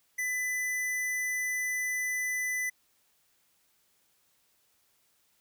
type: tone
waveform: square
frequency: 2000 Hz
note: B6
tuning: 21 cents sharp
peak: -30 dBFS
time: 0.18-2.7 s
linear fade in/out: 10 ms
effects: white hiss -70 dBFS RMS until 5.4 s